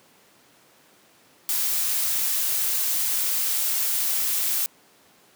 blue noise, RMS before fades -24 dBFS, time 1.49-4.66 s, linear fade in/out 0 ms, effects pink hiss -56 dBFS RMS until 5.35 s + high-pass 200 Hz 12 dB/octave

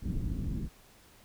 pink low-pass noise, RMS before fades -33 dBFS, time 0.01-0.69 s, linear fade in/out 50 ms, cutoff 270 Hz, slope 24 dB/octave, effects pink hiss -59 dBFS RMS until 1.24 s

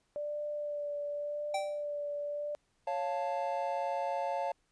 sine tone with vibrato, 587 Hz, D5, 1 cent flat, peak -34 dBFS, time 0.16-2.55 s, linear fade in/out 0 ms, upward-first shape sine, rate 0.89 Hz, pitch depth 17 cents each way
square tone with exponential decay, 777 Hz, G5, 16 cents flat, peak -30 dBFS, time 1.54-1.84 s, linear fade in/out 5 ms, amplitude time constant 65 ms
triangle chord, Db augmented, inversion none, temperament equal, 554.4 / 698.5 / 880 Hz, Db5 / F5 / A5, 0 / 0 / 0 cents, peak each -34 dBFS, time 2.87-4.52 s, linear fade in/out 5 ms
effects pink hiss -75 dBFS RMS until 4.71 s + resampled to 22050 Hz

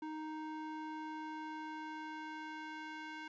square tone with band-pass filter sweep, 311.1 Hz, D#4, in tune, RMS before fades -45 dBFS, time 0.02-3.28 s, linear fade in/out 5 ms, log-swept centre 670 to 1700 Hz, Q 1.1, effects resampled to 16000 Hz + 13-bit

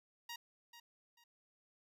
10% pulse tone with echo, 943 Hz, A#5, 20 cents sharp, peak -36 dBFS, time 0.29-0.36 s, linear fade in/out 5 ms, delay 440 ms, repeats 2, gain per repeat -11 dB, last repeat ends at 1.24 s, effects none

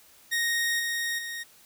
sawtooth tone with level steps, 1864.7 Hz, A#6, in tune, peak -21 / -24 / -30 dBFS, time 0.31-1.44 s, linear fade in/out 20 ms, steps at 0.79 / 1.18 s, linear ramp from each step 10 ms, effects white hiss -56 dBFS RMS until 1.65 s

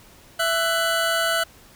25% pulse tone pair together, 664.1 / 1489 Hz, E5 / F#6, +13 / +11 cents, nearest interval octave + major second, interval 1398 cents, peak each -19 dBFS, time 0.39-1.44 s, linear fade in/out 10 ms, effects pink hiss -50 dBFS RMS until 1.75 s

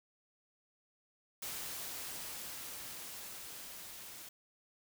white noise with level ramp, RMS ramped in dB -42 to -50 dBFS, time 1.42-4.29 s, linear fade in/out 5 ms, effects none

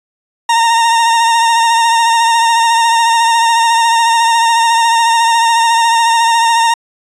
40% pulse tone with vibrato, 922 Hz, A#5, 19 cents flat, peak -7 dBFS, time 0.49-6.74 s, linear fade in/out 5 ms, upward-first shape sine, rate 14 Hz, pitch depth 29 cents each way, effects resampled to 22050 Hz

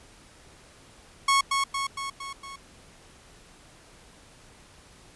sawtooth tone with echo, 1100 Hz, C#6, 14 cents flat, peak -15 dBFS, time 1.28-1.41 s, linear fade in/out 5 ms, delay 230 ms, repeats 5, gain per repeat -4 dB, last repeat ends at 2.56 s, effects pink hiss -53 dBFS RMS until 5.15 s + resampled to 24000 Hz

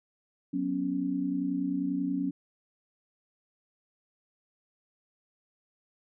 sine chord, F# suspended fourth, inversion none, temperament equal, 185 / 246.9 / 277.2 Hz, F#3 / B3 / C#4, 0 / 0 / 0 cents, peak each -34 / -35 / -29 dBFS, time 0.53-2.31 s, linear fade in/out 10 ms, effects none

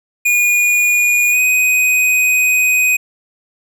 square tone with pitch glide, 2443 to 2502 Hz, D#7 to D#7, -32 to +9 cents, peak -11 dBFS, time 0.25-2.97 s, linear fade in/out 10 ms, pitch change +41 cents, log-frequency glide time 1.3-1.39 s, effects none

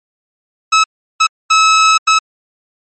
sawtooth tone bursts at uneven times, 1295 Hz, E6, 31 cents flat, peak -3 dBFS, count 4, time 0.72-0.84 / 1.2-1.27 / 1.5-1.98 / 2.07-2.19 s, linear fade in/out 10 ms, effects MP3 32 kbps

